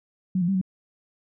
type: tone with pitch steps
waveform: sine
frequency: 185.5 / 172.5 / 194.6 / 186.3 Hz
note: F#3 / F3 / G3 / F#3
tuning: +5 / -21 / -12 / +12 cents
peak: -20 dBFS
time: 0.35-0.614 s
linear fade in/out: 5 ms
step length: 66 ms
effects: none